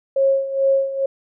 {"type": "tone with tremolo", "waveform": "sine", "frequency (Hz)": 543, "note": "C#5", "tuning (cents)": -36, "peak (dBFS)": -12, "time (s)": [0.16, 1.06], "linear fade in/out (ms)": 5, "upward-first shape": "sine", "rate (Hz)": 2.3, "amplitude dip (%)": 75, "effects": []}